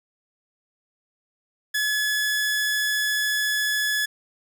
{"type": "tone", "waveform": "sawtooth", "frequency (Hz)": 1706, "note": "G#6", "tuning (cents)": 46, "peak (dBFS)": -18, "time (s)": [1.74, 4.06], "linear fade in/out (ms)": 10, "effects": []}